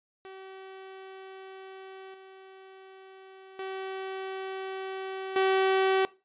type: tone with level steps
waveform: sawtooth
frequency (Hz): 382.2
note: G4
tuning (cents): -44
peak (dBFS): -39 / -44 / -30 / -18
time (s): 0.25-6.05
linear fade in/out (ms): 0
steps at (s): 2.14 / 3.59 / 5.36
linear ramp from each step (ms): 2
effects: noise-tail reverb RT60 0.3 s tail -21 dB re dry + resampled to 8000 Hz